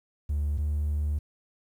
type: tone pair in turn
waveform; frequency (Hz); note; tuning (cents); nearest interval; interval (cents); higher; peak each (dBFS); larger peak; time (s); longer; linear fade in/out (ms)
triangle; 73.42 / 74.53; D2 / D2; 0 / +26; unison; 26; second; -22; neither; 0.29-0.58 / 0.58-1.19; second; 10
effects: tanh soft clip ceiling -20 dBFS + 10-bit